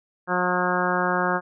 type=harmonic tone; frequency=180 Hz; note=F#3; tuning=47 cents flat; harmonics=1 / 2 / 3 / 4 / 5 / 6 / 7 / 8 / 9; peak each=-29 / -29 / -29 / -29 / -29 / -29 / -29 / -29 / -29 dBFS; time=0.27-1.41 s; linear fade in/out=50 ms; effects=none